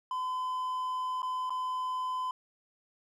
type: tone with dropouts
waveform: triangle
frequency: 1017 Hz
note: C6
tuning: 50 cents flat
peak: -29 dBFS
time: 0.11-2.31 s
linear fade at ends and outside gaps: 2 ms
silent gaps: 1.22-1.229 / 1.496-1.504 s
effects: none